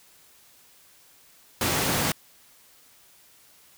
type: high-pass noise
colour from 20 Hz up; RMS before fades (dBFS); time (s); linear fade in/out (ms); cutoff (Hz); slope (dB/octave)
pink; -25; 1.61-2.12; 2; 100; 12
effects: white hiss -56 dBFS RMS until 3.77 s